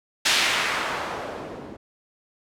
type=noise with low-pass filter sweep; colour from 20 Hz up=blue; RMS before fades=-26 dBFS; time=0.25-1.77 s; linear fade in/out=10 ms; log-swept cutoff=3700 to 300 Hz; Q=0.93; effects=none